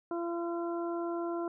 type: harmonic tone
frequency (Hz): 340.9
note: F4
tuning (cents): -42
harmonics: 1 / 2 / 3 / 4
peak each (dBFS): -33 / -39 / -43 / -45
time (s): 0.11-1.48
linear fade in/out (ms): 2
effects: none